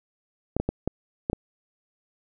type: clicks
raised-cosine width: 2 ms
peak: -11 dBFS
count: 6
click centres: 0.566 / 0.6 / 0.69 / 0.876 / 1.299 / 1.331 s
effects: none